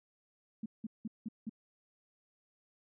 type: tone bursts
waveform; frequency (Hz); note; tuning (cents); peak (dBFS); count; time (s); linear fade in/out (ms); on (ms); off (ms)
sine; 220; A3; 0; -36; 5; 0.63-1.495; 5; 29; 180
effects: none